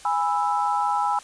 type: chord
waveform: sine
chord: E major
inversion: first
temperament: just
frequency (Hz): 824.1 / 988.9 / 1318.5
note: G#5 / B5 / E6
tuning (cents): -14 / +2 / 0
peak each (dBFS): -23 / -25 / -27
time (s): 0.05-1.19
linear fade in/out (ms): 2
effects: white hiss -46 dBFS RMS until 1.23 s + resampled to 22050 Hz